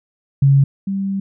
sine tone pair in turn, 138.2 / 195.44 Hz, C#3 / G3, -5 / -5 cents, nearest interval tritone, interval 600 cents, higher second, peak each -8 / -18 dBFS, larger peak first, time 0.42-0.64 / 0.87-1.2 s, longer second, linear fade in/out 5 ms, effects none

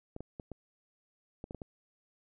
clicks, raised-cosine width 2 ms, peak -28 dBFS, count 8, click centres 0.164 / 0.206 / 0.398 / 0.517 / 1.441 / 1.509 / 1.547 / 1.618 s, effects none

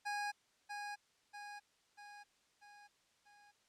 25% pulse tone with echo, 823 Hz, G#5, 16 cents flat, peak -34 dBFS, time 0.05-0.32 s, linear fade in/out 20 ms, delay 640 ms, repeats 5, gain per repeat -5 dB, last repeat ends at 3.52 s, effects white hiss -74 dBFS RMS until 3.68 s + low-pass 7000 Hz 12 dB/octave

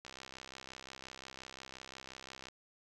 click train, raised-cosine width 0.2 ms, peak -30 dBFS, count 161, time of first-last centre 0.05-2.485 s, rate 65.7 Hz, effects none

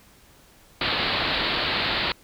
white low-pass noise, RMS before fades -25 dBFS, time 0.81-2.12 s, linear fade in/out 2 ms, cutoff 4500 Hz, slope 96 dB/octave, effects pink hiss -54 dBFS RMS until 2.23 s

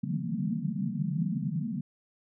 pink band-pass noise, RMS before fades -31 dBFS, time 0.03-1.81 s, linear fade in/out 10 ms, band 140 to 240 Hz, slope 96 dB/octave, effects none

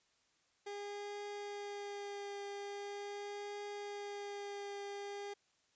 30% pulse tone with vibrato, 406.4 Hz, G#4, 38 cents flat, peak -40 dBFS, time 0.66-5.34 s, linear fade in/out 10 ms, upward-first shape triangle, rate 0.42 Hz, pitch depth 17 cents each way, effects white hiss -75 dBFS RMS until 5.75 s + resampled to 16000 Hz

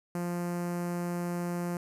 sawtooth tone with notch filter, 174.61 Hz, F3, in tune, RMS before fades -33 dBFS, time 0.15-1.77 s, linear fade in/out 2 ms, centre 3500 Hz, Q 0.59, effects resampled to 32000 Hz + 11-bit

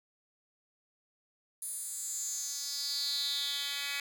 10% pulse tone with high-pass filter sweep, 282.7 Hz, C#4, 34 cents sharp, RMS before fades -36 dBFS, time 1.62-4 s, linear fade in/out 2 ms, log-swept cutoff 10000 to 2500 Hz, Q 5, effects none

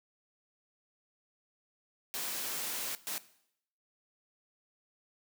white noise bursts at uneven times, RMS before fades -37 dBFS, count 2, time 2.14-2.95 / 3.07-3.18 s, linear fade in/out 0 ms, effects noise-tail reverb RT60 0.7 s tail -17 dB re dry + high-pass 200 Hz 12 dB/octave

